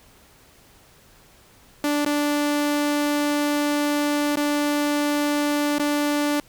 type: tone with dropouts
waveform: sawtooth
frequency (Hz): 292.8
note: D4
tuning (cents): -5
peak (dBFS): -16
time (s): 1.84-6.4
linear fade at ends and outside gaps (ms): 2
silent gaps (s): 2.049-2.061 / 4.357-4.371 / 5.784-5.796
effects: pink hiss -53 dBFS RMS until 6.48 s